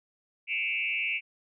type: tone with frequency modulation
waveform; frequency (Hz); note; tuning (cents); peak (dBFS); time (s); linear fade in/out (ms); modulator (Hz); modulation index
sine; 2483; D#7; -4; -27; 0.47-1.21; 50; 111; 2.6
effects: none